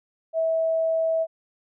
sine tone, 650 Hz, E5, 24 cents flat, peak -20 dBFS, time 0.33-1.27 s, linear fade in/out 50 ms, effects none

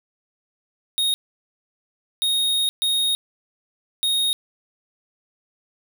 square tone bursts at uneven times, 3729 Hz, A#7, in tune, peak -19 dBFS, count 4, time 0.98-1.14 / 2.22-2.69 / 2.82-3.15 / 4.03-4.33 s, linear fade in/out 0 ms, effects none

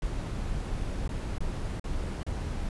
brown noise with dropouts, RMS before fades -32 dBFS, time 0.02-2.69 s, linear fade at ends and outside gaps 2 ms, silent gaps 1.078-1.091 / 1.383-1.405 / 1.797-1.841 / 2.232-2.265 s, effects resampled to 24000 Hz

